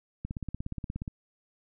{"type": "click train", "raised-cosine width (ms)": 5, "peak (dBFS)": -22, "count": 15, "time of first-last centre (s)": [0.25, 1.078], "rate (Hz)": 16.9, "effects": []}